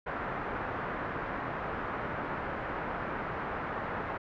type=low-pass noise; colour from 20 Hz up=white; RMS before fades=-36 dBFS; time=0.06-4.18 s; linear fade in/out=10 ms; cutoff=1600 Hz; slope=24 dB/octave; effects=none